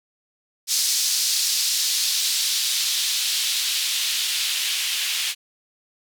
blue noise with band-pass filter sweep, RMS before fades -23 dBFS, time 0.67-5.35 s, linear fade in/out 50 ms, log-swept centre 5000 to 2900 Hz, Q 1.7, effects none

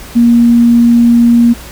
sine tone, 236 Hz, A#3, 22 cents sharp, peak -3 dBFS, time 0.15-1.54 s, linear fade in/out 20 ms, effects added 60 Hz sine -32 dBFS peak until 1.71 s + pink hiss -31 dBFS RMS until 1.71 s

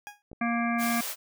20% pulse tone with exponential decay, 825 Hz, G#5, 12 cents flat, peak -30 dBFS, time 0.07-0.22 s, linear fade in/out 0 ms, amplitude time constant 32 ms
clicks, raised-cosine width 2 ms, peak -32 dBFS, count 2, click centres 0.316 / 0.331 s
harmonic tone, 234.4 Hz, A#3, 10 cents sharp, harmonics 1 / 3 / 5 / 7 / 9 / 10, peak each -27 / -32 / -34 / -35 / -37 / -37 dBFS, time 0.41-1.01 s, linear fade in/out 5 ms
white high-pass noise, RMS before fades -34 dBFS, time 0.78-1.16 s, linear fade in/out 50 ms, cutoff 470 Hz, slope 24 dB/octave
effects none

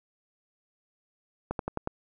slowing click train, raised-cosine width 1 ms, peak -16 dBFS, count 5, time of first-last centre 1.51-1.874 s, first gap 82 ms, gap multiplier 1.07, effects none

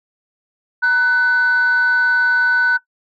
sine tone pair together, 943 / 1496.9 Hz, A#5 / F#6, +20 / +20 cents, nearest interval minor sixth, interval 800 cents, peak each -22 / -10 dBFS, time 0.82-2.78 s, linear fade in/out 20 ms, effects noise-tail reverb RT60 0.1 s tail -19 dB re dry + tanh soft clip ceiling -9 dBFS

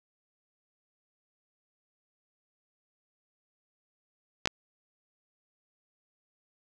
clicks, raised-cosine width 0.2 ms, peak -8 dBFS, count 2, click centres 4.457 / 4.474 s, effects none

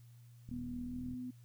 click train, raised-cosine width 5 ms, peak -37 dBFS, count 27, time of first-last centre 0.49-1.137 s, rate 40.2 Hz
sine tone with pitch glide, 245 to 250.4 Hz, B3 to B3, -14 to +24 cents, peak -40 dBFS, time 0.51-1.31 s, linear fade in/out 10 ms, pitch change +38 cents, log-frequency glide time 0.85-0.98 s
effects added 119 Hz sine -55 dBFS peak until 1.44 s + white hiss -72 dBFS RMS until 1.44 s

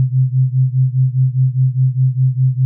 sine beating tone pair, 127.9 / 132.8 Hz, C3 / C3, -39 / +26 cents, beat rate 4.9 Hz, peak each -13 / -15 dBFS, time 0-2.65 s, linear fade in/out 0 ms, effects none

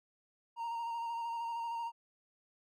triangle tone with vibrato, 929 Hz, A#5, 6 cents flat, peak -34 dBFS, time 0.56-1.92 s, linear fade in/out 50 ms, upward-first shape square, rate 13 Hz, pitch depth 18 cents each way, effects none

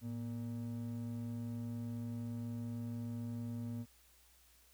triangle ring-modulated tone, 174.61 Hz, F3, in tune, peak -34 dBFS, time 0.01-3.86 s, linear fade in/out 50 ms, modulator 63.3 Hz, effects added 60 Hz sine -69 dBFS peak until 4.73 s + white hiss -67 dBFS RMS until 4.73 s

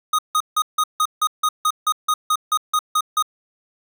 square tone bursts, 1244.5 Hz, D#6, in tune, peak -16 dBFS, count 15, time 0.13-3.225 s, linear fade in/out 5 ms, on 57 ms, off 160 ms, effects none

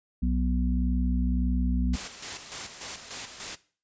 harmonic tone, 61.74 Hz, B1, in tune, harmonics 1 / 3 / 4, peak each -25 / -29 / -30 dBFS, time 0.22-1.96 s, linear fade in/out 10 ms
white noise with tremolo, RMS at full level -35 dBFS, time 1.93-3.56 s, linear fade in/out 10 ms, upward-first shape square, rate 3.4 Hz, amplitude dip 55%
effects noise-tail reverb RT60 0.4 s tail -18 dB re dry + resampled to 16000 Hz

